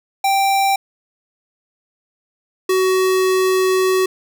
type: tone pair in turn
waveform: square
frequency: 784 / 374.8 Hz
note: G5 / F#4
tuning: 0 / +22 cents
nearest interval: octave + minor second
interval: 1278 cents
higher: first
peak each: -14 dBFS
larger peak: neither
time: 0.24-0.76 / 2.69-4.06 s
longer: second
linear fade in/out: 5 ms
effects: none